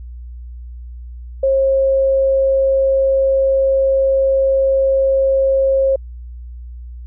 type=tone; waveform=sine; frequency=538 Hz; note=C5; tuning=48 cents sharp; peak=-11 dBFS; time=1.43-5.96 s; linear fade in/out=5 ms; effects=added 60 Hz sine -29 dBFS peak until 7.06 s